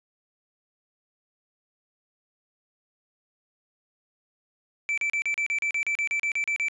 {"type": "tone bursts", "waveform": "triangle", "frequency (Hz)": 2327, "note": "D7", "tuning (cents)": -17, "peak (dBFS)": -22, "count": 15, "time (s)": [4.89, 6.684], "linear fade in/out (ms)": 0, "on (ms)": 86, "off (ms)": 36, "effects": ["resampled to 22050 Hz"]}